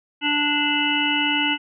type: harmonic tone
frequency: 293.7 Hz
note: D4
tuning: in tune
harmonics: 1 / 3 / 5 / 7 / 9 / 10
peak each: -25 / -27 / -28 / -27 / -25 / -23 dBFS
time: 0.21-1.58 s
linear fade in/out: 50 ms
effects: none